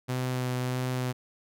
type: tone with vibrato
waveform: sawtooth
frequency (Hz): 126.7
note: B2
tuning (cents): +45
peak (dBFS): -24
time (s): 0.08-1.13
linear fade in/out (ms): 20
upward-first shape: sine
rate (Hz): 1.6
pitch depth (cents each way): 12
effects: none